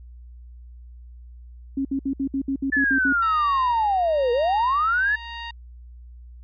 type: tone bursts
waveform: sine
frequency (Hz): 272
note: C#4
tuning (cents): -33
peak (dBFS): -21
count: 10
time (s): 1.77-3.128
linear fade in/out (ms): 5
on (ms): 80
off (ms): 62
type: linear two-way sweep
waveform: sine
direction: down then up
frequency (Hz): 1760 to 466.2 to 1760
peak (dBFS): -18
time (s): 2.72-5.16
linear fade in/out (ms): 10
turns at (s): 4.32
type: tone with tremolo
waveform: 15% pulse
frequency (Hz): 932.3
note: A#5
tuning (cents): 0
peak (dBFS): -25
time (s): 3.22-5.51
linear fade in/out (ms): 5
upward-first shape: sine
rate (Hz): 1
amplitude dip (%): 75
effects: added 60 Hz sine -40 dBFS peak until 6.43 s + resampled to 11025 Hz